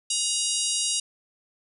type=harmonic tone with a mistuned harmonic; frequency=951 Hz; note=A#5; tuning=34 cents sharp; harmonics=3 / 4 / 5 / 6 / 7 / 8 / 9 / 10; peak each=-32 / -32 / -32 / -32 / -32 / -32 / -32 / -32 dBFS; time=0.1-1 s; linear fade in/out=5 ms; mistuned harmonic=10; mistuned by=+42 cents; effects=none